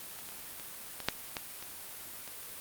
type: clicks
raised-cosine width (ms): 0.2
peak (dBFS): -30 / -28 / -26 / -21 / -8 / -16 / -25 / -27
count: 8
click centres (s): 0.189 / 0.289 / 0.598 / 1.003 / 1.086 / 1.368 / 1.626 / 2.277
effects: white hiss -45 dBFS RMS until 2.6 s + Opus 32 kbps